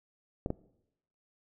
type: clicks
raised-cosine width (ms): 2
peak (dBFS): -18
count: 2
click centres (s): 0.461 / 0.504
effects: noise-tail reverb RT60 0.8 s tail -20 dB re dry